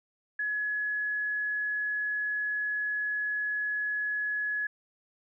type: tone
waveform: sine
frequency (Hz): 1692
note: G#6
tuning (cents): +32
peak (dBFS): -28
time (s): 0.39-4.67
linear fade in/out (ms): 5
effects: none